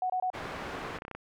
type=tone bursts; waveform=sine; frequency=739 Hz; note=F#5; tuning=2 cents flat; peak=-27 dBFS; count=3; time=0.02-0.302 s; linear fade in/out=2 ms; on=78 ms; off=24 ms
type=low-pass noise; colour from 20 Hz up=white; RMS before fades=-39 dBFS; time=0.33-0.99 s; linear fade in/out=20 ms; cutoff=1400 Hz; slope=12 dB/octave
type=clicks; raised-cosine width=0.5 ms; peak=-25 dBFS; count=9; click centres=0.85 / 0.903 / 0.956 / 0.986 / 1.021 / 1.051 / 1.081 / 1.113 / 1.15 s
effects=none